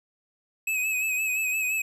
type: tone with vibrato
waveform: square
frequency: 2556 Hz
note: D#7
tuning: 46 cents sharp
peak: -25 dBFS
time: 0.67-1.82 s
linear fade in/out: 5 ms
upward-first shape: sine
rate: 5.8 Hz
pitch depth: 45 cents each way
effects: none